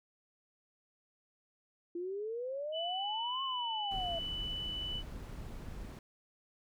sine exponential two-way sweep, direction up then down, 339.1 to 1088 to 657 Hz, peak -36 dBFS, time 1.95-4.19 s, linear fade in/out 5 ms, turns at 3.43 s
sine tone, 2984 Hz, F#7, 14 cents sharp, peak -37 dBFS, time 2.72-5.03 s, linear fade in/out 50 ms
brown noise, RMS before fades -44 dBFS, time 3.91-5.99 s, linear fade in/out 2 ms
effects none

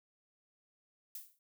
violet noise with exponential decay, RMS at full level -41 dBFS, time 1.15-1.39 s, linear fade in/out 2 ms, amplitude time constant 51 ms, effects none

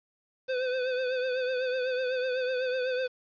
square tone with vibrato, 509 Hz, C5, 48 cents flat, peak -28 dBFS, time 0.48-3.08 s, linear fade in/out 20 ms, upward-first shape triangle, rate 8 Hz, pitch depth 58 cents each way, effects resampled to 11025 Hz + 9-bit

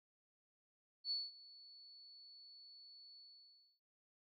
sine tone with ADSR envelope, 4435 Hz, C#8, in tune, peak -36 dBFS, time 1.04-3.8 s, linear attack 70 ms, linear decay 200 ms, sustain -21 dB, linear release 620 ms, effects none

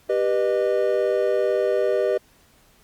triangle chord, G augmented, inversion none, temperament just, 392 / 490 / 612.5 Hz, G4 / B4 / D#5, 0 / -14 / -27 cents, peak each -21 dBFS, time 0.09-2.18 s, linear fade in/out 10 ms, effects pink hiss -57 dBFS RMS until 2.83 s + Opus 48 kbps

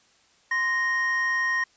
triangle tone pair together, 1042.3 / 1864.7 Hz, C6 / A#6, -7 / 0 cents, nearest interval minor seventh, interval 1007 cents, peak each -29 / -21 dBFS, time 0.51-1.64 s, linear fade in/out 5 ms, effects white hiss -61 dBFS RMS until 1.76 s + resampled to 16000 Hz

